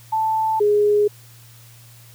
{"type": "tone pair in turn", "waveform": "sine", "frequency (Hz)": [880, 415.3], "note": ["A5", "G#4"], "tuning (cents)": [0, 0], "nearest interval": "octave + minor second", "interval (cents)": 1300, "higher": "first", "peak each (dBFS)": [-17, -13], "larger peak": "second", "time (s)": [[0.12, 0.6], [0.6, 1.08]], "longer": "neither", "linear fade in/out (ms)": 10, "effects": ["added 117 Hz sine -45 dBFS peak until 2.14 s", "white hiss -49 dBFS RMS until 2.14 s"]}